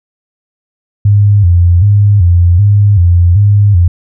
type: tone with vibrato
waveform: sine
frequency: 94.5 Hz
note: F#2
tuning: 37 cents sharp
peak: -3 dBFS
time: 1.05-3.88 s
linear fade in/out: 5 ms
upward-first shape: square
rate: 1.3 Hz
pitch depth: 140 cents each way
effects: none